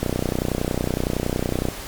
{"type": "click train", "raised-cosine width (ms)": 2, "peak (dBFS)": -8, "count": 52, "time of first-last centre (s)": [0.03, 1.686], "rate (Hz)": 30.8, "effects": ["pink hiss -34 dBFS RMS until 1.87 s", "MP3 96 kbps"]}